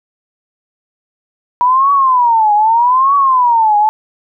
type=tone with vibrato; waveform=sine; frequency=968 Hz; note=B5; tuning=35 cents flat; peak=-7 dBFS; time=1.61-3.89 s; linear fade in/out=0 ms; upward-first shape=triangle; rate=0.81 Hz; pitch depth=280 cents each way; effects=none